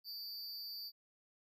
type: tone with amplitude modulation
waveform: square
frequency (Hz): 4662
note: D8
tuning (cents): -14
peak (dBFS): -40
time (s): 0.04-0.92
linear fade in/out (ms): 50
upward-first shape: sine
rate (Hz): 218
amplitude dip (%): 95
effects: none